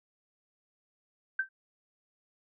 sine tone with exponential decay, 1557 Hz, G6, 12 cents flat, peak -23 dBFS, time 1.39-1.49 s, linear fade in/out 5 ms, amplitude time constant 21 ms, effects none

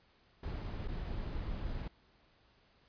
brown noise with dropouts, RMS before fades -39 dBFS, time 0.43-1.88 s, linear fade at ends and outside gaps 5 ms, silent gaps 0.877-0.882 s, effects pink hiss -68 dBFS RMS until 2.88 s + resampled to 11025 Hz

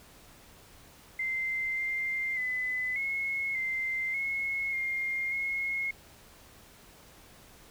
sine tone with pitch steps, 2081 / 2096 / 2011 / 2174 / 2084 / 2174 / 2121 / 2163 Hz, C7 / C7 / B6 / C#7 / C7 / C#7 / C7 / C#7, -10 / +2 / +31 / -34 / -7 / -34 / +23 / -43 cents, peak -29 dBFS, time 1.19-5.91 s, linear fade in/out 5 ms, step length 590 ms, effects pink hiss -55 dBFS RMS until 7.7 s

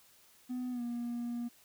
triangle tone with pitch glide, 250 to 238.6 Hz, B3 to A#3, +21 to +41 cents, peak -32 dBFS, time 0.49-1.49 s, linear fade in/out 20 ms, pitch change -80 cents, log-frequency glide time 0.71-0.82 s, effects tanh soft clip ceiling -29 dBFS + white hiss -63 dBFS RMS until 1.64 s

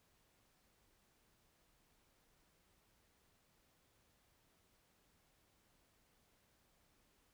silence, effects pink hiss -75 dBFS RMS until 7.33 s

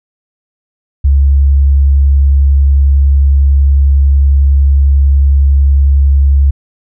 sine tone with vibrato, 69.3 Hz, C#2, in tune, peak -4 dBFS, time 1.04-6.51 s, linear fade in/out 10 ms, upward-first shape sine, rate 11 Hz, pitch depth 9 cents each way, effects none

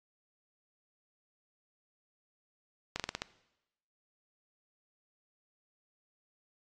slowing click train, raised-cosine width 0.2 ms, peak -16 dBFS, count 6, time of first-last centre 2.96-3.22 s, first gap 37 ms, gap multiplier 1.17, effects noise-tail reverb RT60 0.9 s tail -20 dB re dry + AAC 32 kbps

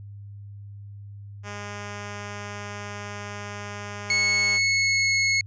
5% pulse tone, 204.9 Hz, G#3, 23 cents flat, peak -23 dBFS, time 1.43-4.6 s, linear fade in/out 50 ms
sawtooth tone with pitch glide, 2200 to 2181 Hz, C#7 to C#7, -14 to -29 cents, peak -16 dBFS, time 4.1-5.41 s, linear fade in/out 2 ms, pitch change -15 cents, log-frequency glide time 4.37-5.18 s
effects added 101 Hz sine -38 dBFS peak until 5.46 s + resampled to 16000 Hz

